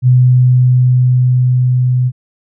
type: tone with level ramp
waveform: sine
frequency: 126 Hz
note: B2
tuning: 35 cents sharp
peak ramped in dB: -4 to -9 dBFS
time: 0.02-2.12 s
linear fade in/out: 50 ms
effects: none